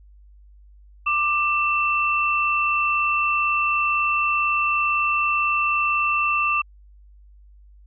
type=tone pair together; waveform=sine; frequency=1183.7 / 2679 Hz; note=D6 / E7; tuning=+13 / +27 cents; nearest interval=octave + major second; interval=1414 cents; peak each=-21 dBFS; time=1.06-6.62 s; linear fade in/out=10 ms; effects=added 50 Hz sine -46 dBFS peak until 7.86 s